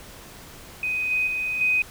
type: tone with level steps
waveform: sine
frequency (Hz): 2505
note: D#7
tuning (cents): +11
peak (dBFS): -23 / -20 / -24 / -18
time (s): 0.83-1.82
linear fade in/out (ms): 2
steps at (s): 1.11 / 1.27 / 1.61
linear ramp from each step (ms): 2
effects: pink hiss -44 dBFS RMS until 1.9 s